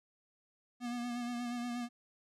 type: tone with vibrato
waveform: square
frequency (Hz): 241.3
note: B3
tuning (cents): -40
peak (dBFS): -37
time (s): 0.8-1.89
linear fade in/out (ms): 50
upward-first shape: sine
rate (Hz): 8.4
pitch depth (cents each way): 31
effects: low-pass 9000 Hz 12 dB/octave